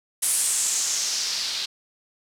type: noise with low-pass filter sweep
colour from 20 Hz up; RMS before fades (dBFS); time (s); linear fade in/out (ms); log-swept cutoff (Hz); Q
blue; -25; 0.22-1.66; 10; 10000 to 4100; 3.1
effects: none